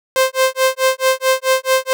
sawtooth tone with tremolo, 523.3 Hz, C5, in tune, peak -6 dBFS, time 0.16-1.93 s, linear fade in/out 0 ms, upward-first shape sine, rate 4.6 Hz, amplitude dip 100%, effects none

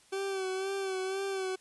40% pulse tone with vibrato, 383.9 Hz, G4, 36 cents flat, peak -31 dBFS, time 0.12-1.56 s, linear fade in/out 10 ms, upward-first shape sine, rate 2 Hz, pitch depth 41 cents each way, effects white hiss -62 dBFS RMS until 1.6 s + resampled to 24000 Hz

